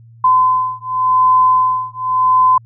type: beating tone pair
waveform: sine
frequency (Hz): 1021 / 1021.89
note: C6 / C6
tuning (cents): -43 / -41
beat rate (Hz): 0.89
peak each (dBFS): -13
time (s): 0.24-2.58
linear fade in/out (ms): 5
effects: added 115 Hz sine -39 dBFS peak until 2.65 s